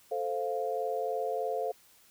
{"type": "chord", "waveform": "sine", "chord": "F major", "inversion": "first", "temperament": "equal", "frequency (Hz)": [440, 523.3, 698.5], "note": ["A4", "C5", "F5"], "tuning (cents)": [0, 0, 0], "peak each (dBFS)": -34, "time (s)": [0.11, 1.72], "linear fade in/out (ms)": 10, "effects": ["white hiss -61 dBFS RMS until 2.1 s"]}